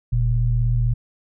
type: tone pair together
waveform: sine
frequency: 41.72 / 118 Hz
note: E1 / A#2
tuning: +22 / +22 cents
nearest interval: octave + tritone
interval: 1800 cents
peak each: -20 / -18 dBFS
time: 0.12-0.94 s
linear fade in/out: 10 ms
effects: none